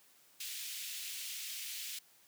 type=high-pass noise; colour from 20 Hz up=pink; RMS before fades=-43 dBFS; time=0.4-1.99 s; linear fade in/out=5 ms; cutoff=2500 Hz; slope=24 dB/octave; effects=white hiss -65 dBFS RMS until 2.27 s + high-pass 100 Hz 12 dB/octave